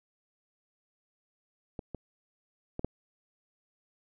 clicks, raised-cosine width 2 ms, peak -24 / -24 / -21 / -16 dBFS, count 4, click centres 1.792 / 1.947 / 2.794 / 2.846 s, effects none

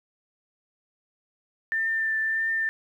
sine tone with vibrato, 1786 Hz, A6, 25 cents sharp, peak -23 dBFS, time 1.72-2.69 s, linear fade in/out 0 ms, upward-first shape triangle, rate 1.6 Hz, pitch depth 20 cents each way, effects 10-bit

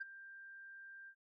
sine tone with ADSR envelope, 1585 Hz, G6, 19 cents sharp, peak -37 dBFS, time 0-1.15 s, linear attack 14 ms, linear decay 20 ms, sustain -14 dB, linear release 71 ms, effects tanh soft clip ceiling -34 dBFS

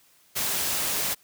white noise, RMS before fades -27 dBFS, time 0.35-1.15 s, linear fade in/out 20 ms, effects white hiss -60 dBFS RMS until 1.23 s + high-pass 60 Hz 12 dB/octave

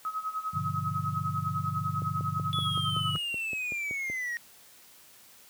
sine tone with tremolo, 1275 Hz, D#6, 42 cents sharp, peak -28 dBFS, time 0.05-3.16 s, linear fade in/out 0 ms, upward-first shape sine, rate 10 Hz, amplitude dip 80%
sine chord, G dominant seventh, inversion none, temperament equal with one note detuned, 100.12 / 123.47 / 146.83 / 174.61 Hz, G2 / B2 / D3 / F3, +37 / 0 / 0 / 0 cents, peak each -35 / -38 / -34 / -39 dBFS, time 0.53-3.18 s, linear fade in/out 10 ms
click train, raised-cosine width 2 ms, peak -28 dBFS, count 12, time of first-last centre 2.02-4.099 s, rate 5.29 Hz
triangle linear sweep, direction down, 3435 to 1864.7 Hz, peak -29 dBFS, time 2.53-4.37 s, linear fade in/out 0 ms
effects white hiss -55 dBFS RMS until 5.49 s + high-pass 60 Hz 12 dB/octave

